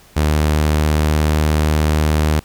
sawtooth tone with pitch glide, 76 to 76.66 Hz, D#2 to D#2, -40 to -25 cents, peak -9 dBFS, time 0.16-2.4 s, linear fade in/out 10 ms, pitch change +15 cents, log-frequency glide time 0.28-1.48 s, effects pink hiss -47 dBFS RMS until 2.44 s

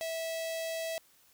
sawtooth tone with notch filter, 653 Hz, E5, 17 cents flat, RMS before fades -36 dBFS, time 0.01-0.98 s, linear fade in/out 0 ms, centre 1300 Hz, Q 1.9, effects white hiss -64 dBFS RMS until 1.33 s

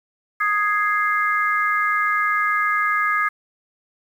sine chord, Ab major, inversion second, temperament equal, 1244.5 / 1661.2 / 2093 Hz, Eb6 / Ab6 / C7, 0 / 0 / 0 cents, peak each -20 / -22 / -24 dBFS, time 0.4-3.29 s, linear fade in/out 10 ms, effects 8-bit

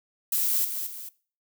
violet noise with echo, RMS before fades -25 dBFS, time 0.32-0.65 s, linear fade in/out 5 ms, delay 220 ms, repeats 2, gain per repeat -7 dB, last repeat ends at 1.09 s, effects noise-tail reverb RT60 0.4 s tail -20 dB re dry

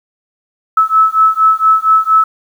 sine beating tone pair, 1300 / 1304.3 Hz, E6 / E6, -24 / -19 cents, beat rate 4.3 Hz, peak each -10 dBFS, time 0.77-2.24 s, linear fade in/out 5 ms, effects 7-bit

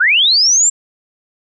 sine linear sweep, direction up, 1356 to 7530 Hz, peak -8 dBFS, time 0-0.7 s, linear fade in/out 10 ms, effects none

